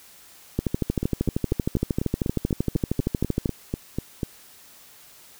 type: two click trains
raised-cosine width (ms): 3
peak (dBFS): -9 / -12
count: 38 / 14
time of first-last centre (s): 0.59-3.458 / 1.03-4.232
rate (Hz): 12.9 / 4.06
effects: white hiss -50 dBFS RMS until 5.39 s